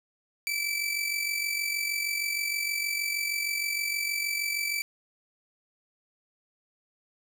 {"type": "tone with amplitude modulation", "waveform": "sawtooth", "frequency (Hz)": 2319, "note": "D7", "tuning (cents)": -22, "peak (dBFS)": -22, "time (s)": [0.47, 4.82], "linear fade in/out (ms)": 0, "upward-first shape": "sine", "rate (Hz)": 46.4, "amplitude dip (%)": 55, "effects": []}